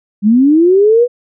sine linear sweep, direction up, 196.3 to 498 Hz, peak -5 dBFS, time 0.22-1.08 s, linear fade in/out 50 ms, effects none

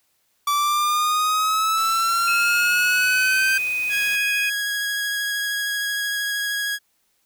45% pulse exponential sweep, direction up, 1155 to 1568 Hz, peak -18 dBFS, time 0.47-3.58 s, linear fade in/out 5 ms
white noise, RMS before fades -38 dBFS, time 1.77-4.16 s, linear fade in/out 5 ms
sine tone with pitch glide, 2588 to 2498 Hz, E7 to D#7, -32 to +6 cents, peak -21 dBFS, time 2.27-4.5 s, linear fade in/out 10 ms, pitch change -62 cents, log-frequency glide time 2.78-3.42 s
sawtooth tone with vibrato, 1655 Hz, G#6, 6 cents flat, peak -19 dBFS, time 3.89-6.79 s, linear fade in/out 50 ms, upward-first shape sine, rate 13 Hz, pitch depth 10 cents each way
effects white hiss -67 dBFS RMS until 7.25 s

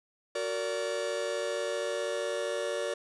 45% pulse chord, Gb augmented, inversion none, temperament just, 370 / 462.5 / 578.1 Hz, Gb4 / Bb4 / D5, 0 / -14 / -27 cents, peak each -38 / -35 / -33 dBFS, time 0.35-2.94 s, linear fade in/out 5 ms, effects resampled to 22050 Hz + 11-bit

